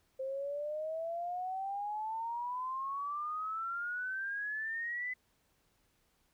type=exponential sweep; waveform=sine; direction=up; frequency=523.3 to 2022 Hz; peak=-35 dBFS; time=0.19-5.14 s; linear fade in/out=10 ms; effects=pink hiss -74 dBFS RMS until 6.33 s